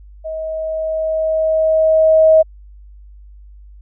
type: tone with level ramp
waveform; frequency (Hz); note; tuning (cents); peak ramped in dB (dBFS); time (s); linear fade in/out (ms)
sine; 635; D#5; +35; -22 to -5; 0.24-2.43; 20
effects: added 50 Hz sine -37 dBFS peak until 3.81 s